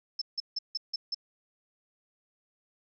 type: tone bursts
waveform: sine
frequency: 5274 Hz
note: E8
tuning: in tune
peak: -29 dBFS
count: 6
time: 0.19-1.146 s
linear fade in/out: 5 ms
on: 26 ms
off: 160 ms
effects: none